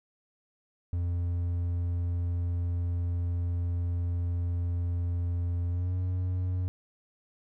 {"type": "tone with pitch glide", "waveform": "triangle", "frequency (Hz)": [87, 91.11], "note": ["F2", "F#2"], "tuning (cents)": [-6, -26], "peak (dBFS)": -25, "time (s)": [0.93, 6.68], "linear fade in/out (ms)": 0, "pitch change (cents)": 80, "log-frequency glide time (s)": [5.69, 5.95], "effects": []}